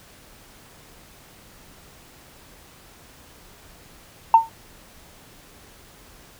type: tone with exponential decay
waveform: sine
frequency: 905 Hz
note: A5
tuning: 48 cents sharp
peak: -4 dBFS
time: 4.34-4.49 s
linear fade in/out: 2 ms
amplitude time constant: 32 ms
effects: tanh soft clip ceiling -1 dBFS + pink hiss -49 dBFS RMS until 6.39 s